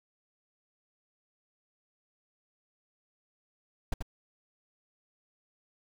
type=noise with echo; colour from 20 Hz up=brown; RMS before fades=-27 dBFS; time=3.92-3.94 s; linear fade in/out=5 ms; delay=85 ms; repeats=1; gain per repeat=-5 dB; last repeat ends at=4.025 s; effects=none